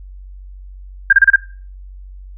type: tone bursts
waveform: sine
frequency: 1600 Hz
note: G6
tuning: 35 cents sharp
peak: -4 dBFS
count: 5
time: 1.1-1.36 s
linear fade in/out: 5 ms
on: 28 ms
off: 30 ms
effects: noise-tail reverb RT60 0.4 s tail -19 dB re dry + added 47 Hz sine -32 dBFS peak until 2.37 s